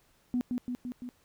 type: tone with echo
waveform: sine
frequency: 246.7 Hz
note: B3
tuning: 2 cents flat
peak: -25 dBFS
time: 0.34-0.41 s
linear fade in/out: 0 ms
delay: 170 ms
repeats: 4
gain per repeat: -3 dB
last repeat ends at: 1.09 s
effects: tanh soft clip ceiling -21 dBFS + pink hiss -67 dBFS RMS until 1.24 s